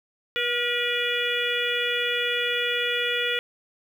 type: harmonic tone with a mistuned harmonic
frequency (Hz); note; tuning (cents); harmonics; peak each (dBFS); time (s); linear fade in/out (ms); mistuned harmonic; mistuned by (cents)
484; B4; -35; 1 / 3 / 4 / 5 / 6 / 7; -30 / -30 / -30 / -30 / -30 / -30; 0.36-3.39; 0; 3; -30
effects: 8-bit